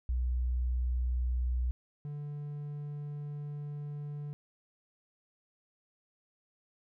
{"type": "tone pair in turn", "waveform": ["sine", "triangle"], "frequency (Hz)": [61.74, 146.42], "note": ["B1", "D3"], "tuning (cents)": [0, -5], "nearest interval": "octave + minor third", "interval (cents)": 1495, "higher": "second", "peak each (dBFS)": [-28, -35], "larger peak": "first", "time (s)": [[0.09, 1.71], [2.05, 4.33]], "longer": "second", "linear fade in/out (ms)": 0, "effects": []}